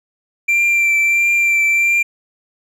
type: tone with vibrato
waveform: triangle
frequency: 2358 Hz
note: D7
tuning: 6 cents sharp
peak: -10 dBFS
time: 0.48-2.03 s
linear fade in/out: 10 ms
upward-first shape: triangle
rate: 1.5 Hz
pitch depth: 21 cents each way
effects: none